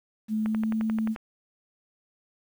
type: tone with pitch glide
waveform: sine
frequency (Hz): 216.7 to 220.2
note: A3 to A3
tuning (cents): -26 to +2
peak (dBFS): -24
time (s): 0.28-1.16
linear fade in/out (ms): 50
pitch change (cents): +28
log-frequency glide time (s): 0.43-0.7
type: click train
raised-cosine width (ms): 0.5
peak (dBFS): -21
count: 9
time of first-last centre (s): 0.46-1.162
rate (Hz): 11.4
effects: 9-bit